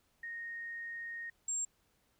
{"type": "tone pair in turn", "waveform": "sine", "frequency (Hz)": [1858, 7456], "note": ["A#6", "A#8"], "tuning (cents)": [-6, -1], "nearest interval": "2 octaves", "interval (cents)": 2405, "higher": "second", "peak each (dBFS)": [-40, -33], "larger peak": "second", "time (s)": [[0.23, 1.3], [1.48, 1.65]], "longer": "first", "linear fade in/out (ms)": 5, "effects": ["pink hiss -74 dBFS RMS until 2.19 s"]}